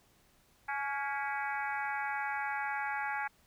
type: harmonic tone with a mistuned harmonic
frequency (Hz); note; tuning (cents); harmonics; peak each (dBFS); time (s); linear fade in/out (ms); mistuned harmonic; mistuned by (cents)
280.7; C#4; +22; 3 / 4 / 5 / 6 / 7 / 8 / 9; -36 / -45 / -41 / -39 / -43 / -44 / -52; 0.68-3.28; 10; 6; -39
effects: pink hiss -67 dBFS RMS until 3.46 s

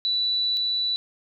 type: tone pair in turn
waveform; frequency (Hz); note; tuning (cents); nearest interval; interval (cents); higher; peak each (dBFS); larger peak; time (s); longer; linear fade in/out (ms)
sine; 3958 / 3958; B7 / B7; +3 / +3; unison; 0; neither; -21 / -22; first; 0.05-0.57 / 0.57-0.96; first; 0
effects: none

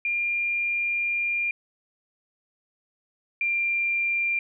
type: tone pair in turn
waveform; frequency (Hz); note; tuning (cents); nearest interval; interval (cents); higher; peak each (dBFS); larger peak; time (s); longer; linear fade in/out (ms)
sine; 2400 / 2381; D7 / D7; +37 / +23; unison; 14; first; -23 / -22; second; 0.05-1.51 / 3.41-4.39; first; 2
effects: none

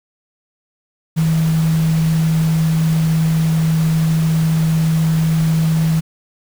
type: tone in noise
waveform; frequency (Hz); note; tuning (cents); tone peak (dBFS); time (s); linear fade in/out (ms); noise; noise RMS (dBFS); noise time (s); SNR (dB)
sine; 160.6; E3; -45; -12; 1.16-6.01; 20; pink; -30; 1.16-6.01; +15
effects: none

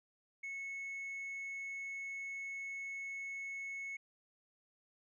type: tone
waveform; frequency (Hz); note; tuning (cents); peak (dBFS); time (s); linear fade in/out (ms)
sine; 2198; C#7; -15; -38; 0.43-3.97; 10
effects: tanh soft clip ceiling -40 dBFS

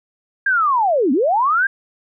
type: linear two-way sweep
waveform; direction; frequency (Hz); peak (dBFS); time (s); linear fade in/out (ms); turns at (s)
sine; down then up; 1630 to 235.4 to 1630; -13; 0.46-1.67; 5; 1.12
effects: none

